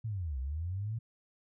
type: linear two-way sweep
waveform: sine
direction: down then up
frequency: 116.54 to 62.2 to 116.54 Hz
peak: -33 dBFS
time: 0.04-0.99 s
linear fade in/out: 10 ms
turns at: 0.39 s
effects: none